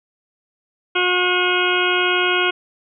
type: harmonic tone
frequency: 360.8 Hz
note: F#4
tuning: 44 cents flat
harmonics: 1 / 2 / 3 / 4 / 6 / 7 / 8 / 9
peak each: -21 / -27 / -25 / -21 / -25 / -24 / -24 / -26 dBFS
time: 0.95-2.51 s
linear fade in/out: 10 ms
effects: none